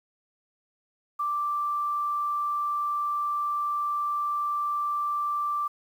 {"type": "tone with quantisation", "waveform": "sine", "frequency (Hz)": 1174.7, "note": "D6", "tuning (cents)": 0, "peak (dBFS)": -25, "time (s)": [1.19, 5.68], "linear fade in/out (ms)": 10, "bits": 9, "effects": []}